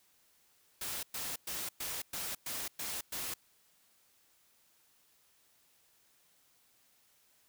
white noise bursts, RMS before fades -39 dBFS, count 8, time 0.81-3.34 s, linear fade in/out 5 ms, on 220 ms, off 110 ms, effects white hiss -69 dBFS RMS until 7.48 s

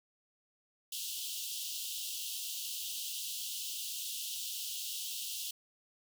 pink high-pass noise, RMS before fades -40 dBFS, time 0.92-5.51 s, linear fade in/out 5 ms, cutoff 2800 Hz, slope 96 dB/octave, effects none

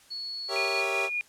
sine tone, 4386 Hz, C#8, 19 cents flat, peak -33 dBFS, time 0.1-0.82 s, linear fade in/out 20 ms
25% pulse chord, G diminished seventh, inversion none, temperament equal, 392 / 466.2 / 554.4 / 659.3 Hz, G4 / Bb4 / Db5 / Fb5, 0 / 0 / 0 / 0 cents, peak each -29 / -33 / -31 / -32 dBFS, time 0.48-1.1 s, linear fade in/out 50 ms
sine tone with tremolo, 2436 Hz, D#7, 37 cents flat, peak -26 dBFS, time 0.56-1.21 s, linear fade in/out 0 ms, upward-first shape sine, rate 5.2 Hz, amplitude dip 40%
effects white hiss -57 dBFS RMS until 1.28 s + low-pass 10000 Hz 12 dB/octave

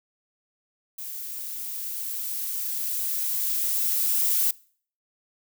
violet noise with level ramp, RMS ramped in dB -36 to -22 dBFS, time 0.98-4.51 s, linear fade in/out 5 ms, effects noise-tail reverb RT60 0.5 s tail -23 dB re dry

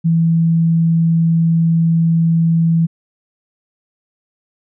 sine tone, 165.1 Hz, E3, 3 cents sharp, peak -10 dBFS, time 0.04-2.87 s, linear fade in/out 20 ms, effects none

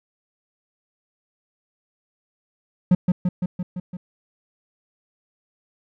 triangle tone with echo, 180 Hz, F#3, 47 cents flat, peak -9 dBFS, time 2.91-2.95 s, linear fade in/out 5 ms, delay 170 ms, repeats 6, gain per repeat -3 dB, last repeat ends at 3.97 s, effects none

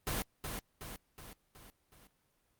pink noise with echo, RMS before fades -35 dBFS, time 0.07-0.22 s, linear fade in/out 0 ms, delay 370 ms, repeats 5, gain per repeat -5 dB, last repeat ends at 2.07 s, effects pink hiss -75 dBFS RMS until 2.59 s + Opus 32 kbps

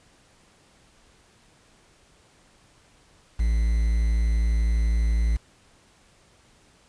triangle tone with quantisation, 56 Hz, A1, 31 cents sharp, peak -17 dBFS, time 3.39-5.37 s, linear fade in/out 10 ms, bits 7, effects pink hiss -58 dBFS RMS until 6.88 s + resampled to 22050 Hz

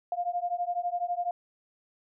sine beating tone pair, 698.5 / 710.5 Hz, F5 / F5, 0 / +30 cents, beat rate 12 Hz, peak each -31 / -31 dBFS, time 0.12-1.31 s, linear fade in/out 2 ms, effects none

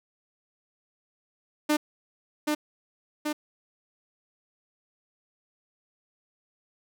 sawtooth tone with echo, 300.3 Hz, D4, 39 cents sharp, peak -17 dBFS, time 1.69-1.77 s, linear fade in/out 10 ms, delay 780 ms, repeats 2, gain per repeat -3 dB, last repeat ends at 3.33 s, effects none

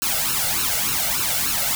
white noise with flanger, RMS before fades -22 dBFS, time 0.02-1.75 s, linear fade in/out 0 ms, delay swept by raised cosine 0.73 to 1.45 ms, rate 3.4 Hz, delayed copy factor +0.8, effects none

